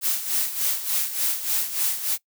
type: noise with tremolo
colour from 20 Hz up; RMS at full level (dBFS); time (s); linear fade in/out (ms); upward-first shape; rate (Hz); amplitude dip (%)
blue; -22; 0.01-2.18; 50; sine; 3.4; 70
effects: noise-tail reverb RT60 0.1 s tail -21 dB re dry